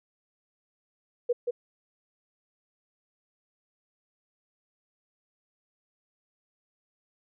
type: tone with echo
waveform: sine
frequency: 483.8 Hz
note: B4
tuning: 36 cents flat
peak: -21 dBFS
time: 1.29-1.33 s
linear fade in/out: 10 ms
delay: 180 ms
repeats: 1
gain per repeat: -4 dB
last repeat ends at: 1.51 s
effects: none